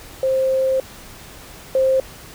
sine tone pair in turn, 527 / 527 Hz, C5 / C5, +12 / +12 cents, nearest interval unison, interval 0 cents, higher neither, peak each -15 / -13 dBFS, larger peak second, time 0.23-0.8 / 1.75-2 s, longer first, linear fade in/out 2 ms, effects pink hiss -40 dBFS RMS until 2.34 s

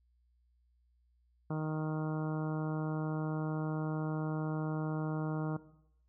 harmonic tone, 155.56 Hz, D#3, in tune, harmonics 1 / 2 / 3 / 4 / 5 / 6 / 7 / 8 / 9, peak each -34 / -40 / -44 / -46 / -48 / -50 / -51 / -52 / -53 dBFS, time 1.5-5.57 s, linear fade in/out 5 ms, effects noise-tail reverb RT60 0.8 s tail -17 dB re dry + added 60 Hz sine -68 dBFS peak until 6.08 s

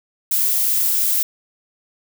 violet noise, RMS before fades -18 dBFS, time 0.31-1.23 s, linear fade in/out 5 ms, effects none

